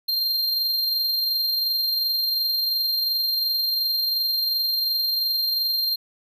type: tone with amplitude modulation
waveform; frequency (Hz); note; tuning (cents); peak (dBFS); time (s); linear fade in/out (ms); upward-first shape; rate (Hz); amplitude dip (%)
square; 4186; C8; 0; -20; 0.08-5.96; 10; sine; 22.8; 30
effects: none